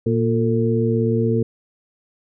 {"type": "harmonic tone with a mistuned harmonic", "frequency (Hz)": 116.7, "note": "A#2", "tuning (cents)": 2, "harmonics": [1, 2, 3, 4], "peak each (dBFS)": [-20, -21, -25, -21], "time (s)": [0.06, 1.43], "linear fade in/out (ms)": 5, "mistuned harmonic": 4, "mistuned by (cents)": -67, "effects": []}